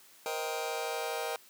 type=chord; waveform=sawtooth; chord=C minor seventh; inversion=third; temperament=just; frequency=470.9 / 523.3 / 627.9 / 784.9 Hz; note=Bb4 / C5 / Eb5 / G5; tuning=+18 / 0 / +16 / +2 cents; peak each=-33 / -38 / -35 / -34 dBFS; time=0.26-1.36 s; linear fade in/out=0 ms; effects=white hiss -58 dBFS RMS until 1.49 s + high-pass 200 Hz 12 dB/octave